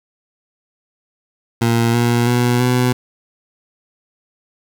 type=tone with pitch steps; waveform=20% pulse; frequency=116.54 / 119.2 / 121.91 / 124.69 Hz; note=A#2 / A#2 / B2 / B2; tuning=0 / +39 / -22 / +17 cents; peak=-8 dBFS; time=1.61-2.93 s; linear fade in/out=10 ms; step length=330 ms; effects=8-bit